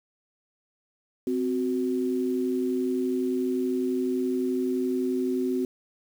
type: tone pair together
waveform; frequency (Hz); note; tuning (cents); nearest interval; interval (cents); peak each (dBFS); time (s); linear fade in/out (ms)
sine; 258.3 / 370; C4 / F#4; -22 / 0; tritone; 622; -26 / -27; 1.27-5.65; 2
effects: 8-bit